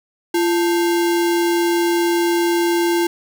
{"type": "tone with sample-and-hold", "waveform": "sine", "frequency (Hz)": 342.7, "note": "F4", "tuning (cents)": -33, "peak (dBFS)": -14, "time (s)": [0.34, 3.07], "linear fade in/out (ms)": 5, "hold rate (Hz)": 1225, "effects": []}